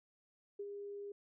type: tone with ADSR envelope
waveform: sine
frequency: 405.1 Hz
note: G#4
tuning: 43 cents flat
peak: -39 dBFS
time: 0.59-1.12 s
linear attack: 8 ms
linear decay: 50 ms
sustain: -4 dB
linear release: 4 ms
effects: none